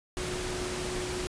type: tone in noise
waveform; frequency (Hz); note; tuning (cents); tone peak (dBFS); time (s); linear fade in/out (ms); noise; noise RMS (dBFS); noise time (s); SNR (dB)
sine; 364; F#4; -28; -35; 0.17-1.27; 0; pink; -35; 0.17-1.27; -3
effects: resampled to 22050 Hz